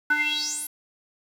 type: tone with band-pass filter sweep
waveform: square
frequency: 298.5 Hz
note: D4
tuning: 28 cents sharp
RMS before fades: -26 dBFS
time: 0.1-0.67 s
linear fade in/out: 5 ms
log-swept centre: 1400 to 12000 Hz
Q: 8.5
effects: 8-bit